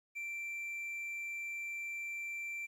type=tone; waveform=triangle; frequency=2349 Hz; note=D7; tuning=in tune; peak=-37 dBFS; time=0.15-2.67 s; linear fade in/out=20 ms; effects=12-bit